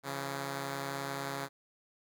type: tone pair together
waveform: 5% pulse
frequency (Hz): 138.42 / 169.8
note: C#3 / F3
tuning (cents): -2 / -48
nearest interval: major third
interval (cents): 354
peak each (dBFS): -25 / -33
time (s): 0.03-1.49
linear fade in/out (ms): 50
effects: none